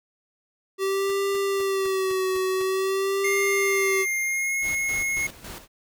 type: tone with vibrato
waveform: square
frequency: 385.3 Hz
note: G4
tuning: 30 cents flat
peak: -23 dBFS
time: 0.78-4.06 s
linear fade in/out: 50 ms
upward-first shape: sine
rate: 0.47 Hz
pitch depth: 46 cents each way
type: noise bursts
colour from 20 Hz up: pink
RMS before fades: -42 dBFS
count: 7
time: 1.09-2.624 s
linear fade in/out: 5 ms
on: 22 ms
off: 230 ms
type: tone with pitch glide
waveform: square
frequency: 2117 to 2165 Hz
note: C7 to C#7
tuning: +20 to -41 cents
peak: -24 dBFS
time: 3.24-5.27 s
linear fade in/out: 5 ms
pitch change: +39 cents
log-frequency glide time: 4.21-4.56 s
type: noise with tremolo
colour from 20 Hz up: pink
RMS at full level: -38 dBFS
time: 4.61-5.68 s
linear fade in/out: 50 ms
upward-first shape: square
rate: 3.6 Hz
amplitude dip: 65%
effects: none